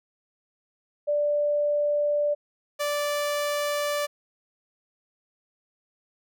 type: tone pair in turn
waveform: sine / sawtooth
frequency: 587.3 / 584.8 Hz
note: D5 / D5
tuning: 0 / -7 cents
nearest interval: unison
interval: 7 cents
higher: first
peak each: -21 dBFS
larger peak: neither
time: 1.07-2.35 / 2.79-4.07 s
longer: neither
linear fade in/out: 20 ms
effects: none